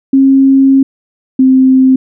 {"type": "tone pair in turn", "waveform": "sine", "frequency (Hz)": [270, 261.4], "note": ["C#4", "C4"], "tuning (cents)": [-45, -1], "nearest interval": "minor second", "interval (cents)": 56, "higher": "first", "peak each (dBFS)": -3, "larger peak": "neither", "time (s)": [[0.13, 0.83], [1.39, 1.96]], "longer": "first", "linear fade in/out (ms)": 5, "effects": []}